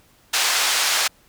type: band-pass noise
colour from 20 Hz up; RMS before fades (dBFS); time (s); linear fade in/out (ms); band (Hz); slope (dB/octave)
white; -20; 0.33-1.08; 10; 760 to 6100; 12
effects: pink hiss -56 dBFS RMS until 1.28 s